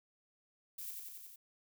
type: noise with echo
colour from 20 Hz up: violet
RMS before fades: -45 dBFS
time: 0.78-0.91 s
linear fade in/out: 5 ms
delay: 90 ms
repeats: 5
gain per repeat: -2 dB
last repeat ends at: 1.36 s
effects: none